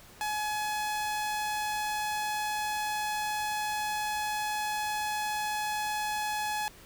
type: tone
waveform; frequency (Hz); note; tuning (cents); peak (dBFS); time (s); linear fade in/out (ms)
sawtooth; 846; G#5; +32; -26; 0.21-6.68; 0
effects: pink hiss -53 dBFS RMS until 6.85 s